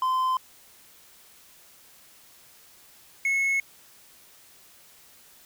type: tone pair in turn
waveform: triangle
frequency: 1032 / 2187 Hz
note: C6 / C#7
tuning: -24 / -24 cents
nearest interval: octave + minor second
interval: 1300 cents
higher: second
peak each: -20 dBFS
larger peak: neither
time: 0.02-0.37 / 3.25-3.6 s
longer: neither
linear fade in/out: 2 ms
effects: white hiss -54 dBFS RMS until 5.45 s